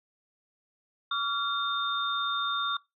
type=tone cluster; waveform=sine; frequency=1144 / 1382 / 3634 Hz; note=D6 / F6 / A#7; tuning=-46 / -19 / -45 cents; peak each=-31 dBFS; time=1.11-2.77 s; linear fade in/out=5 ms; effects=noise-tail reverb RT60 0.2 s tail -21 dB re dry